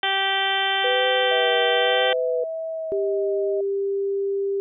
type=harmonic tone; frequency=389.2 Hz; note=G4; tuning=12 cents flat; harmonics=1 / 2 / 3 / 4 / 5 / 6 / 7 / 8 / 9; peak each=-32 / -25 / -34 / -27 / -28 / -33 / -34 / -25 / -31 dBFS; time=0.03-2.13 s; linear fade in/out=2 ms
type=tone with vibrato; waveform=sine; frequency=493.9 Hz; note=B4; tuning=in tune; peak=-21 dBFS; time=0.84-2.44 s; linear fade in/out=5 ms; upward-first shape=sine; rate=0.96 Hz; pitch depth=40 cents each way
type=tone with pitch glide; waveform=sine; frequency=648 to 624.1 Hz; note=E5 to D#5; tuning=-30 to +5 cents; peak=-26 dBFS; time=1.31-3.61 s; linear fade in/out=5 ms; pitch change=-65 cents; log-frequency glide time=2.7-3.31 s
type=tone; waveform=sine; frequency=395.7 Hz; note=G4; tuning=16 cents sharp; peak=-21 dBFS; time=2.92-4.6 s; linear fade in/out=0 ms
effects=none